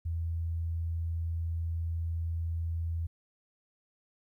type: tone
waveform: sine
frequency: 83 Hz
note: E2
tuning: 12 cents sharp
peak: -30 dBFS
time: 0.05-3.07 s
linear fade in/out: 10 ms
effects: 12-bit